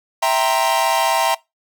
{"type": "chord", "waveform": "45% pulse", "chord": "C dominant seventh", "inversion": "first", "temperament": "equal", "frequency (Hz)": [659.3, 784, 932.3, 1046.5], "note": ["E5", "G5", "Bb5", "C6"], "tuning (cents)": [0, 0, 0, 0], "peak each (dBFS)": [-20, -21, -19, -24], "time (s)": [0.22, 1.35], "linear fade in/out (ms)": 10, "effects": ["noise-tail reverb RT60 0.2 s tail -21 dB re dry"]}